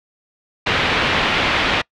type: low-pass noise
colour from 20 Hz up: white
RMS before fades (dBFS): -18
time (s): 0.66-1.82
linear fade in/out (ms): 10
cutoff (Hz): 3200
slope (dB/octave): 24
effects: noise-tail reverb RT60 0.1 s tail -25 dB re dry